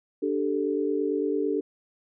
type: chord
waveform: sine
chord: D suspended fourth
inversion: none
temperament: just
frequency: 293.7 / 391.6 / 440.5 Hz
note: D4 / G4 / A4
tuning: 0 / -2 / +2 cents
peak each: -28 dBFS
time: 0.22-1.61 s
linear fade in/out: 10 ms
effects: none